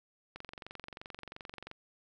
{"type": "click train", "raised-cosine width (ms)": 0.3, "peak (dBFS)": -28, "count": 32, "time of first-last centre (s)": [0.36, 1.714], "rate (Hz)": 22.9, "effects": []}